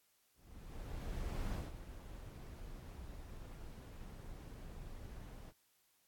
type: noise with ADSR envelope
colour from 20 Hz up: brown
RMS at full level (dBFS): -39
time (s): 0.34-5.53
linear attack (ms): 1200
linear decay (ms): 180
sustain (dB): -11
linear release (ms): 39
effects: white hiss -75 dBFS RMS until 6.07 s + AAC 64 kbps